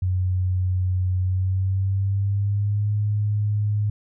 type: tone with pitch glide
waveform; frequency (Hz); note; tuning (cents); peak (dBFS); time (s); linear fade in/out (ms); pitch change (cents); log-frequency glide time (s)
sine; 92 to 104.47; F#2 to G#2; -9 to +11; -19; 0.02-3.9; 5; +220; 1.19-2.92
effects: none